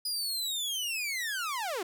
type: linear sweep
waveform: sawtooth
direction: down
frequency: 4978 to 326.8 Hz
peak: -28 dBFS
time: 0.05-1.83 s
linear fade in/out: 5 ms
effects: none